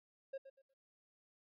triangle tone with echo, 540 Hz, C#5, 45 cents flat, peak -39 dBFS, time 0.33-0.38 s, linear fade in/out 10 ms, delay 120 ms, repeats 3, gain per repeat -12 dB, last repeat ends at 0.74 s, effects resampled to 11025 Hz

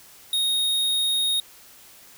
square tone, 3729 Hz, A#7, in tune, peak -21 dBFS, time 0.33-1.4 s, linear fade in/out 2 ms, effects white hiss -49 dBFS RMS until 2.17 s

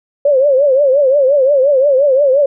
sine tone with vibrato, 550 Hz, C#5, 14 cents flat, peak -7 dBFS, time 0.25-2.46 s, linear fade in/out 5 ms, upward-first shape triangle, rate 5.7 Hz, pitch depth 150 cents each way, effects none

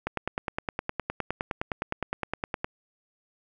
click train, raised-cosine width 0.5 ms, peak -13 dBFS, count 26, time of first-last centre 0.07-2.645 s, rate 9.71 Hz, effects none

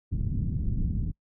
pink low-pass noise, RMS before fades -28 dBFS, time 0.11-1.12 s, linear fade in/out 20 ms, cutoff 210 Hz, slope 24 dB/octave, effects noise-tail reverb RT60 0.1 s tail -24 dB re dry

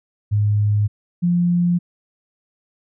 sine tone pair in turn, 104.2 / 174.82 Hz, G#2 / F3, +6 / +2 cents, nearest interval major sixth, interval 896 cents, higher second, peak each -14 dBFS, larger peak neither, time 0.31-0.88 / 1.22-1.79 s, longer neither, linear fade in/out 20 ms, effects none

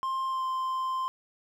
triangle tone with pitch glide, 1056 to 1043.3 Hz, C6 to C6, +16 to -5 cents, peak -26 dBFS, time 0.03-1.08 s, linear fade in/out 0 ms, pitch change -21 cents, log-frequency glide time 0.27-0.45 s, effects none

